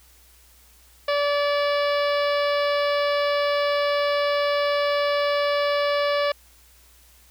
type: harmonic tone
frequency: 577 Hz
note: D5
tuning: 31 cents flat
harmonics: 1 / 2 / 3 / 4 / 5 / 6 / 7 / 8 / 9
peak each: -21 / -27 / -31 / -33 / -35 / -37 / -38 / -39 / -40 dBFS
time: 1.08-6.32 s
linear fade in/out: 5 ms
effects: added 60 Hz sine -55 dBFS peak until 7.3 s + white hiss -55 dBFS RMS until 7.3 s